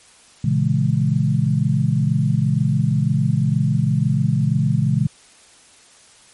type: chord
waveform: sine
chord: A# half-diminished seventh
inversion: none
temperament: equal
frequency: 116.54 / 138.59 / 164.81 / 207.7 Hz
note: A#2 / C#3 / E3 / G#3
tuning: 0 / 0 / 0 / 0 cents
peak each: -21 / -18 / -21 / -23 dBFS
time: 0.44-5.07 s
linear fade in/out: 5 ms
effects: white hiss -49 dBFS RMS until 6.33 s + MP3 48 kbps